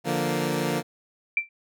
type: chord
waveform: 15% pulse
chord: Bb major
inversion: first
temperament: equal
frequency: 146.83 / 174.61 / 233.1 Hz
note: D3 / F3 / Bb3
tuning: 0 / 0 / 0 cents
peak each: -22 dBFS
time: 0.04-0.83 s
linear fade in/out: 50 ms
type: tone with exponential decay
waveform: sine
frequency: 2347 Hz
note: D7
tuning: 2 cents flat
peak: -16 dBFS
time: 1.37-1.49 s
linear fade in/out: 2 ms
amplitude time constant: 24 ms
effects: none